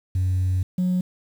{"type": "tone pair in turn", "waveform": "sine", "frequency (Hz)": [92.5, 181.93], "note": ["F#2", "F#3"], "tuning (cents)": [0, -29], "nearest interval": "octave", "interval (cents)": 1171, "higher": "second", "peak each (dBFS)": -17, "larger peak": "neither", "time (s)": [[0.15, 0.63], [0.78, 1.01]], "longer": "first", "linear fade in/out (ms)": 5, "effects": ["tanh soft clip ceiling -17 dBFS", "8-bit"]}